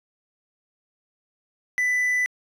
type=tone; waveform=triangle; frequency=1991 Hz; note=B6; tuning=14 cents sharp; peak=-18 dBFS; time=1.78-2.26 s; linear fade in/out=0 ms; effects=resampled to 32000 Hz